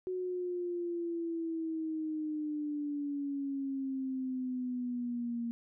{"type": "exponential sweep", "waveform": "sine", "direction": "down", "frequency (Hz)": [370, 233.1], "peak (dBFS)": -33, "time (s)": [0.07, 5.51], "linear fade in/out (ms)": 0, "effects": []}